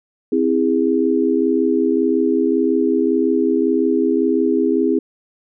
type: chord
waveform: sine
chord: C augmented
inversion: none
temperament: just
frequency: 261.6 / 327 / 408.8 Hz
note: C4 / E4 / G#4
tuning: 0 / -14 / -27 cents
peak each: -18 dBFS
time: 0.32-4.99 s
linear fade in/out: 5 ms
effects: none